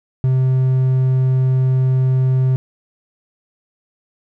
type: tone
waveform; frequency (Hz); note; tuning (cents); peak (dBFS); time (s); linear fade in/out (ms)
triangle; 130; C3; -11; -10; 0.24-2.56; 0
effects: none